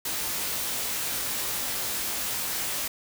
white noise with comb filter, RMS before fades -30 dBFS, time 0.05-2.88 s, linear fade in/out 5 ms, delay 19 ms, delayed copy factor +0.65, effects none

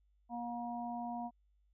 harmonic tone, 238.2 Hz, A#3, 38 cents sharp, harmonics 1 / 3 / 4, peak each -42 / -41 / -46 dBFS, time 0.29-1.31 s, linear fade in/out 50 ms, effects added 50 Hz sine -69 dBFS peak until 1.73 s

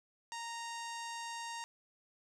sawtooth tone with low-pass filter, 929 Hz, A#5, 6 cents flat, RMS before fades -43 dBFS, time 0.32-1.64 s, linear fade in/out 0 ms, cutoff 7200 Hz, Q 2, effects none

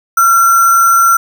sine tone with sample-and-hold, 1366 Hz, F6, 39 cents flat, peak -5 dBFS, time 0.17-1.17 s, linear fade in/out 5 ms, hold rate 7350 Hz, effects none

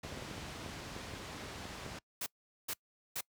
pink low-pass noise, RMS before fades -45 dBFS, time 0.03-1.99 s, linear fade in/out 5 ms, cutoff 6300 Hz, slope 12 dB/octave
clicks, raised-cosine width 2 ms, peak -31 dBFS, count 11, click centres 0.049 / 0.123 / 0.175 / 0.224 / 0.312 / 0.38 / 0.662 / 0.965 / 1.137 / 1.654 / 1.863 s
white noise bursts, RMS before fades -38 dBFS, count 3, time 2.21-3.209 s, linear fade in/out 5 ms, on 53 ms, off 420 ms
effects noise-tail reverb RT60 0.1 s tail -24 dB re dry + high-pass 60 Hz 12 dB/octave

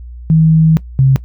sine tone pair in turn, 159.9 / 133.8 Hz, D#3 / C3, +48 / +39 cents, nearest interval minor third, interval 309 cents, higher first, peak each -5 dBFS, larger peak neither, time 0.3-0.77 / 0.99-1.16 s, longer first, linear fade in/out 0 ms, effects noise-tail reverb RT60 0.1 s tail -19 dB re dry + added 60 Hz sine -27 dBFS peak until 1.24 s

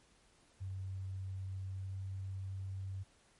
sine tone with pitch glide, 95.2 to 95.92 Hz, F#2 to G2, +50 to -37 cents, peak -39 dBFS, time 0.6-3.04 s, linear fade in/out 20 ms, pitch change +13 cents, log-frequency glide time 1.71-1.99 s, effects pink hiss -68 dBFS RMS until 3.39 s + MP3 48 kbps

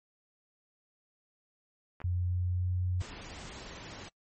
clicks, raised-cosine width 0.5 ms, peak -32 / -28 dBFS, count 2, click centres 2.003 / 2.016 s
sine tone with pitch glide, 89.1 to 90.61 Hz, F2 to F#2, +35 to -36 cents, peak -28 dBFS, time 2.04-3.02 s, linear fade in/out 5 ms, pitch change +29 cents, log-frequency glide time 2.15-2.76 s
pink noise, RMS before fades -45 dBFS, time 3-4.09 s, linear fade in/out 10 ms
effects noise-tail reverb RT60 0.1 s tail -25 dB re dry + MP3 32 kbps

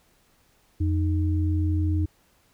sine tone pair together, 86.68 / 308.9 Hz, F2 / D#4, -12 / -12 cents, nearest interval octave + minor seventh, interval 2200 cents, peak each -21 / -29 dBFS, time 0.8-2.06 s, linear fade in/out 10 ms, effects pink hiss -63 dBFS RMS until 2.53 s

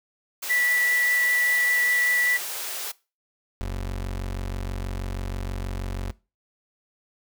white high-pass noise, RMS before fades -32 dBFS, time 0.42-2.92 s, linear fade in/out 10 ms, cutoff 380 Hz, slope 24 dB/octave
sine tone with vibrato, 1960 Hz, B6, 14 cents flat, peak -19 dBFS, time 0.49-2.38 s, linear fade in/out 20 ms, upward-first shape triangle, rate 5.1 Hz, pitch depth 8 cents each way
30% pulse tone, 46.25 Hz, F#1, in tune, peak -25 dBFS, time 3.61-6.11 s, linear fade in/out 0 ms
effects noise-tail reverb RT60 0.3 s tail -21 dB re dry

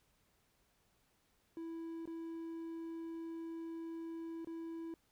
triangle tone with dropouts, 329.6 Hz, E4, in tune, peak -40 dBFS, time 1.57-4.94 s, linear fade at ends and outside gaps 1 ms, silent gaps 2.056-2.075 / 4.447-4.472 s, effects pink hiss -75 dBFS RMS until 5.11 s

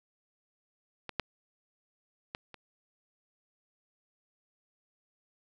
clicks, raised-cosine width 0.3 ms, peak -22 / -13 / -20 / -30 dBFS, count 4, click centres 1.093 / 1.197 / 2.349 / 2.543 s, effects none

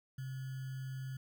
sine tone with sample-and-hold, 131.9 Hz, C3, 14 cents sharp, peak -39 dBFS, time 0.18-1.17 s, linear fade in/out 5 ms, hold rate 1575 Hz, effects none

